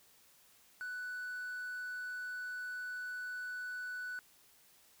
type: tone with hard clipping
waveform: triangle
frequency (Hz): 1487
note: F#6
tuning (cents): +8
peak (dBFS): -40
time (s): 0.81-4.19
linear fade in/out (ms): 0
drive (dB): 5
effects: white hiss -65 dBFS RMS until 5 s